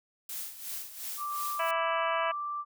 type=noise with tremolo; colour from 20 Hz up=blue; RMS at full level=-37 dBFS; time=0.29-1.71 s; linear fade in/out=2 ms; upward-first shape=sine; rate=2.8 Hz; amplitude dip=70%
type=tone; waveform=sine; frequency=1174.7 Hz; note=D6; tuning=in tune; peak=-32 dBFS; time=1.17-2.65 s; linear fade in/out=50 ms
type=harmonic tone; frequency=329.6 Hz; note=E4; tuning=in tune; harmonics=2 / 3 / 4 / 5 / 6 / 7 / 8 / 9; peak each=-32 / -33 / -37 / -37 / -44 / -40 / -41 / -42 dBFS; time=1.59-2.32 s; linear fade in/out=10 ms
effects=none